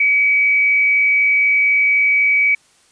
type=tone with frequency modulation; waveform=sine; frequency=2276 Hz; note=C#7; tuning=45 cents sharp; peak=-11 dBFS; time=0-2.55 s; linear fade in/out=5 ms; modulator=161 Hz; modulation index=0.22; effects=white hiss -54 dBFS RMS until 2.91 s + resampled to 22050 Hz